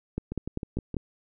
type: two click trains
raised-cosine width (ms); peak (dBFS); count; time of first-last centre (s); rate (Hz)
3; -20 / -16; 5 / 5; 0.32-0.943 / 0.18-0.967; 6.42 / 5.08
effects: none